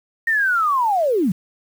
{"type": "linear sweep", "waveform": "sine", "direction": "down", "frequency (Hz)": [1864.7, 159.1], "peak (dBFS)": -15, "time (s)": [0.27, 1.32], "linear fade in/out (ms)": 5, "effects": ["7-bit"]}